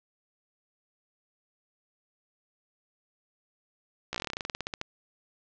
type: slowing click train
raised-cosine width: 0.2 ms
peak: -15 dBFS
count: 19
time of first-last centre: 4.13-4.814 s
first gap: 15 ms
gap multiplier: 1.1
effects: low-pass 6000 Hz 12 dB/octave